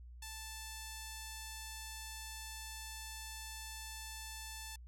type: tone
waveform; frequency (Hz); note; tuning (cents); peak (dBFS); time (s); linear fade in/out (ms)
5% pulse; 880; A5; 0; -34; 0.22-4.76; 5
effects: added 60 Hz sine -50 dBFS peak until 4.87 s